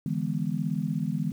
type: chord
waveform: sine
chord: E dominant seventh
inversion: third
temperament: just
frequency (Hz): 148.33 / 164.81 / 206 / 247.2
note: D3 / E3 / G#3 / B3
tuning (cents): +18 / 0 / -14 / +2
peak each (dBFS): -32 / -30 / -31 / -34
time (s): 0.06-1.32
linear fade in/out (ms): 2
effects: 9-bit